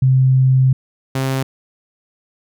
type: tone pair in turn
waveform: sine / sawtooth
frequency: 130.81 / 133.25 Hz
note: C3 / C3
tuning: 0 / +32 cents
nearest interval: unison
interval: 32 cents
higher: second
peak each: -9 / -13 dBFS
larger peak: first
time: 0.02-0.73 / 1.15-1.43 s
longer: first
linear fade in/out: 5 ms
effects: none